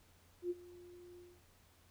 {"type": "tone with ADSR envelope", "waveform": "sine", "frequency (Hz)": 353.3, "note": "F4", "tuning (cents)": 20, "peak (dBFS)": -33, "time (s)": [0.42, 1.42], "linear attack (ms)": 82, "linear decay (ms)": 34, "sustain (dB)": -20, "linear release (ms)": 230, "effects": ["added 87 Hz sine -68 dBFS peak until 1.9 s", "pink hiss -68 dBFS RMS until 1.9 s"]}